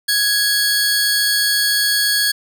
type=tone pair together; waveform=sawtooth; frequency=1663 / 4446 Hz; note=G#6 / C#8; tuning=+2 / +4 cents; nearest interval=octave + perfect fourth; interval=1702 cents; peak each=-14 dBFS; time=0.08-2.32 s; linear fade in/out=10 ms; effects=none